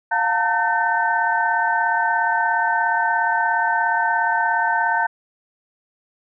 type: tone cluster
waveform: sine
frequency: 708 / 874 / 911 / 1532 / 1797 Hz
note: F5 / A5 / A#5 / G6 / A6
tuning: +23 / -12 / -40 / -40 / +36 cents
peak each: -25 / -29 / -20 / -21 / -28 dBFS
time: 0.11-5.07 s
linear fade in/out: 10 ms
effects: none